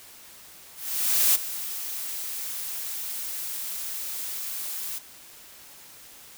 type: noise with ADSR envelope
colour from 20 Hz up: blue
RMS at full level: -19 dBFS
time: 0.75-4.99 s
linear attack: 600 ms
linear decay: 15 ms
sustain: -14 dB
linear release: 14 ms
effects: white hiss -48 dBFS RMS until 6.37 s